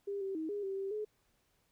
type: tone with pitch steps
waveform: sine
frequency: 400.8 / 387.3 / 317.1 / 409.4 / 387.8 / 389.9 / 424.7 Hz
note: G4 / G4 / D#4 / G#4 / G4 / G4 / G#4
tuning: +38 / -21 / +33 / -25 / -19 / -9 / +39 cents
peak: -35 dBFS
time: 0.07-1.05 s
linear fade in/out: 10 ms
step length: 140 ms
effects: pink hiss -75 dBFS RMS until 1.71 s